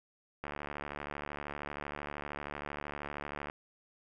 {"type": "click train", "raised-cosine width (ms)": 0.5, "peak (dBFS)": -24, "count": 224, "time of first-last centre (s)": [0.44, 3.499], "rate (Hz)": 72.9, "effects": []}